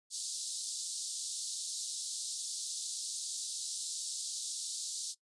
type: band-pass noise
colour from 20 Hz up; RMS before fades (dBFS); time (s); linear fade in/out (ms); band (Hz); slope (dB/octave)
white; -40; 0.1-5.15; 50; 3800 to 9400; 48
effects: noise-tail reverb RT60 0.1 s tail -19 dB re dry + resampled to 24000 Hz